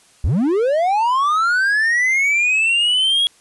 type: linear sweep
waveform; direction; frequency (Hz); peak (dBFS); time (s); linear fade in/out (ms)
triangle; up; 52.8 to 3336; -12; 0.24-3.27; 0
effects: white hiss -52 dBFS RMS until 3.4 s + resampled to 24000 Hz